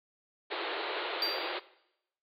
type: band-pass noise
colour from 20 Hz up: pink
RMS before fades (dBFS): -36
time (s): 0.5-1.6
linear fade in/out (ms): 20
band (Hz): 330 to 4300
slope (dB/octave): 96
type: tone with exponential decay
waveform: triangle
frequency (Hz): 4699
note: D8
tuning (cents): 0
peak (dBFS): -25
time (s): 1.22-1.61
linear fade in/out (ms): 2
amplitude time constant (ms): 83
effects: noise-tail reverb RT60 0.8 s tail -18 dB re dry